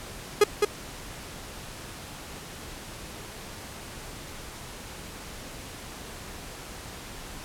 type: tone with echo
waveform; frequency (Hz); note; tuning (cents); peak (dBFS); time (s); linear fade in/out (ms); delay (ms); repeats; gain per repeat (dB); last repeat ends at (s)
45% pulse; 415.3; G#4; 0; -14; 0.41-0.44; 5; 210; 1; -4; 0.65
effects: pink hiss -41 dBFS RMS until 7.44 s + low-pass 12000 Hz 12 dB/octave